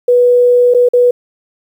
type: tone with dropouts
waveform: sine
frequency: 490 Hz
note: B4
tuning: 14 cents flat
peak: -5 dBFS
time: 0.08-1.11 s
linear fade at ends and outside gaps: 5 ms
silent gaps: 0.739-0.746 / 0.888-0.934 s
effects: 7-bit